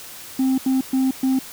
sine tone bursts at uneven times, 262.8 Hz, C4, 8 cents sharp, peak -13 dBFS, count 4, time 0.39-0.58 / 0.66-0.81 / 0.93-1.11 / 1.23-1.39 s, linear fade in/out 5 ms, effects tanh soft clip ceiling -15 dBFS + white hiss -38 dBFS RMS until 1.52 s

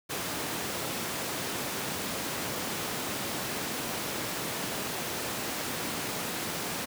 pink high-pass noise, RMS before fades -34 dBFS, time 0.09-6.86 s, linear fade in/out 20 ms, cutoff 160 Hz, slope 12 dB/octave, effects none

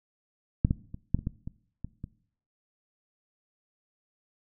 clicks, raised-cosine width 5 ms, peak -7 / -12 / -25 / -10 / -23 / -17 / -24 / -23 / -24 dBFS, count 9, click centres 0.649 / 0.709 / 0.944 / 1.146 / 1.19 / 1.271 / 1.475 / 1.846 / 2.041 s, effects noise-tail reverb RT60 0.6 s tail -20 dB re dry

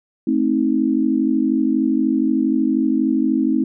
sine chord, A diminished, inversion none, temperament just, 220 / 264 / 316.8 Hz, A3 / C4 / Eb4, 0 / +16 / +31 cents, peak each -21 / -18 / -19 dBFS, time 0.27-3.64 s, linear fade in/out 5 ms, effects none

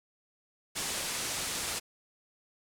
white low-pass noise, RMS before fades -35 dBFS, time 0.75-1.8 s, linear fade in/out 20 ms, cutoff 9900 Hz, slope 24 dB/octave, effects none

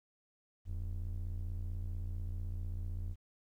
triangle ring-modulated tone, 60.2 Hz, B1, 44 cents flat, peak -31 dBFS, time 0.65-3.16 s, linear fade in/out 50 ms, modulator 27.9 Hz, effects 12-bit

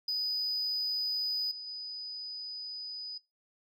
sine tone with level steps, 4978 Hz, D#8, in tune, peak -27 / -39 / -37 dBFS, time 0.08-3.18 s, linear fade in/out 5 ms, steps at 1.51 / 1.67 s, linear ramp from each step 5 ms, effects noise-tail reverb RT60 0.2 s tail -21 dB re dry + tanh soft clip ceiling -28 dBFS

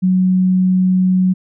sine tone, 185 Hz, F#3, in tune, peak -10 dBFS, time 0.02-1.34 s, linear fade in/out 20 ms, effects none

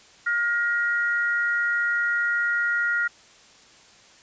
sine tone pair together, 1419 / 1894.1 Hz, F6 / A#6, +27 / +27 cents, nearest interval perfect fourth, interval 500 cents, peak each -22 / -26 dBFS, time 0.26-3.08 s, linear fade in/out 10 ms, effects white hiss -52 dBFS RMS until 4.22 s + resampled to 16000 Hz

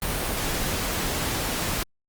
pink noise, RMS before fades -27 dBFS, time 0.02-1.83 s, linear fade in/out 2 ms, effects Opus 32 kbps

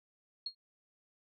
sine tone with exponential decay, 4278 Hz, C8, 38 cents sharp, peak -32 dBFS, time 0.46-0.55 s, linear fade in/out 5 ms, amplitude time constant 18 ms, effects none

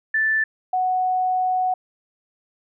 sine tone pair in turn, 1760 / 740 Hz, A6 / F#5, 0 / 0 cents, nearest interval octave + minor third, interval 1500 cents, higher first, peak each -17 / -18 dBFS, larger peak first, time 0.14-0.44 / 0.73-1.74 s, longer second, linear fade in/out 5 ms, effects none

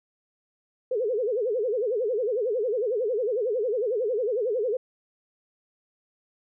sine tone with vibrato, 460 Hz, A#4, 23 cents flat, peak -23 dBFS, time 0.91-4.77 s, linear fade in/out 5 ms, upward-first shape sine, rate 11 Hz, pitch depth 220 cents each way, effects none

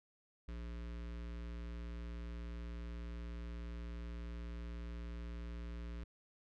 square tone with notch filter, 58.27 Hz, A#1, in tune, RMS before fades -45 dBFS, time 0.48-6.04 s, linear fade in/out 5 ms, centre 770 Hz, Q 1.7, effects low-pass 4000 Hz 12 dB/octave

